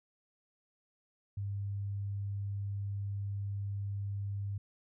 sine tone, 100 Hz, G2, 35 cents sharp, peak -34 dBFS, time 1.37-4.58 s, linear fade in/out 5 ms, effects none

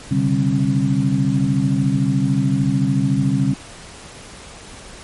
sine tone cluster, 131.2 / 144.8 / 195 / 269.5 Hz, C3 / D3 / G3 / C#4, +5 / -24 / -9 / -49 cents, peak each -20 dBFS, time 0.11-3.54 s, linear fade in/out 5 ms, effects pink hiss -38 dBFS RMS until 5.03 s + MP3 48 kbps

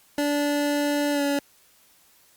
25% pulse tone with pitch glide, 290.4 to 283.9 Hz, D4 to C#4, -19 to +41 cents, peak -18 dBFS, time 0.18-1.39 s, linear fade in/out 2 ms, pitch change -40 cents, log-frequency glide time 1.12-1.22 s, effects white hiss -58 dBFS RMS until 2.36 s + Opus 48 kbps

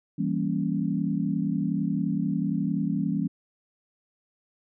sine chord, E diminished seventh, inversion none, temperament equal, 164.81 / 196 / 233.1 / 277.2 Hz, E3 / G3 / Bb3 / Db4, 0 / 0 / 0 / 0 cents, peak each -29 / -28 / -31 / -30 dBFS, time 0.18-3.28 s, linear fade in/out 10 ms, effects none

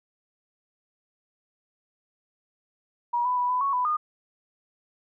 sine tone with pitch steps, 958 / 996 / 983 / 1000 / 1109 / 995 / 1222 Hz, A#5 / B5 / B5 / B5 / C#6 / B5 / D#6, +47 / +14 / -8 / +21 / 0 / +13 / -32 cents, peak -22 dBFS, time 3.13-3.97 s, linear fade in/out 10 ms, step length 120 ms, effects none

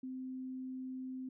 sine tone, 258.7 Hz, C4, 19 cents flat, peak -40 dBFS, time 0.03-1.29 s, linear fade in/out 5 ms, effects none

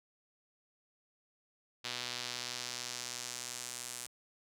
sawtooth tone with band-pass filter sweep, 123 Hz, B2, 7 cents flat, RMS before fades -42 dBFS, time 1.84-4.07 s, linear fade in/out 10 ms, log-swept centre 4000 to 8600 Hz, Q 1.5, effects none

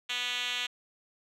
5% pulse tone with band-pass filter, 245.9 Hz, B3, 7 cents flat, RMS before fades -33 dBFS, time 0.09-0.67 s, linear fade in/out 10 ms, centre 3500 Hz, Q 2.5, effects none

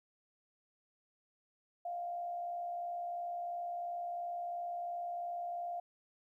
sine tone with frequency modulation, 698.5 Hz, F5, in tune, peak -37 dBFS, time 1.85-5.8 s, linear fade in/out 5 ms, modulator 62.9 Hz, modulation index 0.33, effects 13-bit

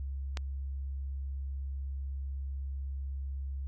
click, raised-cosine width 0.2 ms, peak -19 dBFS, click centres 0.372 s, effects added 68 Hz sine -34 dBFS peak until 3.67 s

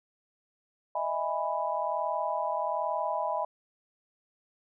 sine chord, E major seventh, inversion third, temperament just, 618.1 / 659.3 / 824.1 / 988.9 Hz, D#5 / E5 / G#5 / B5, -12 / 0 / -14 / +2 cents, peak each -34 / -34 / -34 / -32 dBFS, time 0.95-3.45 s, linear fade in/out 5 ms, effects none

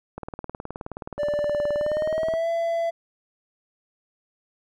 click train, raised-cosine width 1 ms, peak -19 dBFS, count 42, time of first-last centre 0.18-2.338 s, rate 19 Hz
triangle tone with pitch glide, 587.3 to 670.7 Hz, D5 to E5, 0 to +30 cents, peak -20 dBFS, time 1.18-2.91 s, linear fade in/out 20 ms, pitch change +230 cents, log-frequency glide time 1.76-2.49 s
effects none

